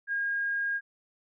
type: tone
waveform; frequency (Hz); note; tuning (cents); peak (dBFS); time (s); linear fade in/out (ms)
sine; 1625; G#6; -38; -27; 0.07-0.81; 50
effects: none